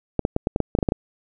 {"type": "clicks", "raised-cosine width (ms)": 2, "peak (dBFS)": -6, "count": 11, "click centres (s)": [0.193, 0.251, 0.364, 0.471, 0.561, 0.603, 0.751, 0.788, 0.828, 0.888, 0.921], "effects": []}